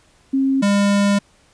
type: tone pair in turn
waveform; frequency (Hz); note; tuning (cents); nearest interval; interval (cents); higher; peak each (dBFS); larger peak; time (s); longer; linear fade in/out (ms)
sine / square; 269 / 201.5; C4 / G3; +48 / +48; perfect fourth; 500; first; -14; neither; 0.33-0.62 / 0.62-1.19; second; 10
effects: pink hiss -55 dBFS RMS until 1.53 s + resampled to 22050 Hz